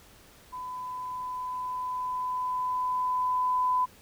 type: tone with level ramp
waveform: sine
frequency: 1005 Hz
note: B5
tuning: 30 cents sharp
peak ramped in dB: -35 to -22 dBFS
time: 0.52-3.86 s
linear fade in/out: 20 ms
effects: pink hiss -55 dBFS RMS until 4.01 s